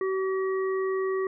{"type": "harmonic tone", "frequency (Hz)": 380.8, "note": "F#4", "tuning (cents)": 50, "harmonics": [1, 3, 5], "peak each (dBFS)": [-25, -35, -39], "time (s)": [0.01, 1.27], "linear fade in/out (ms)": 2, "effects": []}